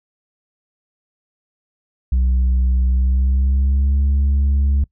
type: tone with pitch glide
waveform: sine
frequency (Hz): 63.1 to 69.61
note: B1 to C#2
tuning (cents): +38 to +8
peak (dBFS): -10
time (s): 2.12-4.84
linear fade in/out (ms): 5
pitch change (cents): +170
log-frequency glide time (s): 2.88-4
effects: noise-tail reverb RT60 0.1 s tail -24 dB re dry + tanh soft clip ceiling -12 dBFS